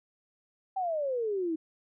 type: exponential sweep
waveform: sine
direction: down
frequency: 784 to 311.1 Hz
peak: -28 dBFS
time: 0.76-1.56 s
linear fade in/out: 10 ms
effects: none